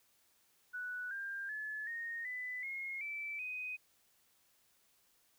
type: tone with pitch steps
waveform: sine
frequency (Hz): 1480 / 1595.4 / 1719.8 / 1853.9 / 1998.5 / 2154 / 2322 / 2503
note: F#6 / G6 / A6 / A#6 / B6 / C7 / D7 / D#7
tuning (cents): 0 / +30 / -40 / -10 / +20 / +50 / -20 / +10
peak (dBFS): -39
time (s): 0.73-3.77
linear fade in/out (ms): 20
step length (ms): 380
effects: white hiss -72 dBFS RMS until 5.38 s